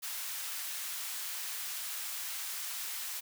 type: high-pass noise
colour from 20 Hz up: white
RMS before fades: -39 dBFS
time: 0.02-3.21 s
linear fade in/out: 20 ms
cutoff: 1100 Hz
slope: 12 dB/octave
effects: none